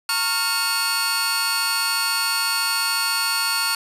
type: tone cluster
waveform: sawtooth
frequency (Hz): 911 / 1099 / 1402 / 2553 / 4450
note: A#5 / C#6 / F6 / D#7 / C#8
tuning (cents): -40 / -15 / +6 / +44 / +6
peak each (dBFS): -26 / -26 / -21 / -28 / -20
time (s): 0.09-3.75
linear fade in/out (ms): 2
effects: resampled to 32000 Hz + 8-bit